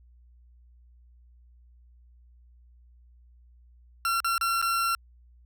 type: tone with dropouts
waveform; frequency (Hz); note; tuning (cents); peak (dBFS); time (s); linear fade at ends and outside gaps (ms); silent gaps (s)
40% pulse; 1363; F6; -43; -23; 4.05-4.95; 1; 4.203-4.245 / 4.38-4.411 / 4.616-4.625
effects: added 60 Hz sine -53 dBFS peak until 5.45 s